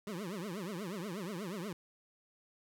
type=tone with vibrato; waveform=25% pulse; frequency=189.8 Hz; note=F#3; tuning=44 cents sharp; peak=-35 dBFS; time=0.07-1.73 s; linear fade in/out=2 ms; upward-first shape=triangle; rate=8.3 Hz; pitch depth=300 cents each way; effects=none